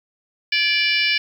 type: harmonic tone with a mistuned harmonic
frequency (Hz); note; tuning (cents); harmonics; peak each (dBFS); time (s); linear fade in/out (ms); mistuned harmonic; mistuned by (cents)
587.3; D5; 0; 3 / 4 / 5 / 6 / 7 / 8 / 9; -26 / -19 / -23 / -31 / -30 / -27 / -26; 0.52-1.18; 5; 3; -49
effects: 8-bit